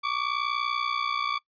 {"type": "ring-modulated tone", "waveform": "sawtooth", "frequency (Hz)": 1150, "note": "D6", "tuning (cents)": -37, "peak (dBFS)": -19, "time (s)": [0.03, 1.39], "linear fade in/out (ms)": 20, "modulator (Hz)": 30.3, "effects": ["noise-tail reverb RT60 0.1 s tail -23 dB re dry", "resampled to 11025 Hz"]}